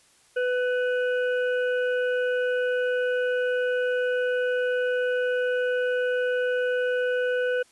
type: harmonic tone with a mistuned harmonic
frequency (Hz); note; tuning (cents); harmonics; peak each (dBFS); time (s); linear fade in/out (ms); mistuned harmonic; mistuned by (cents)
498.5; B4; +16; 1 / 3 / 5 / 6; -23 / -29 / -44 / -43; 0.36-7.63; 10; 6; -41
effects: white hiss -59 dBFS RMS until 7.71 s + resampled to 24000 Hz